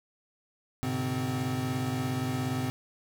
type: tone cluster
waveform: square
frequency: 102.9 / 126.6 / 143.7 / 257.5 Hz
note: G#2 / B2 / D3 / C4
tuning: -16 / +43 / -37 / -28 cents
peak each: -38 / -34 / -38 / -33 dBFS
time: 0.83-2.7 s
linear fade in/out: 0 ms
effects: none